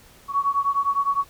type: beating tone pair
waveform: sine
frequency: 1116 / 1125.8 Hz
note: C#6 / C#6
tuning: +11 / +26 cents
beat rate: 9.8 Hz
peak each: -22 / -23 dBFS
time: 0.28-1.25 s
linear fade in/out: 50 ms
effects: pink hiss -51 dBFS RMS until 1.29 s